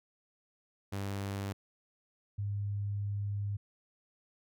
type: tone pair in turn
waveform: sawtooth / sine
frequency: 99.1 / 101.59 Hz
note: G2 / G#2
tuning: +19 / -38 cents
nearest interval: unison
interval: 43 cents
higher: second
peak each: -31 / -32 dBFS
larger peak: first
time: 0.92-1.53 / 2.38-3.57 s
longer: second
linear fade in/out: 10 ms
effects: none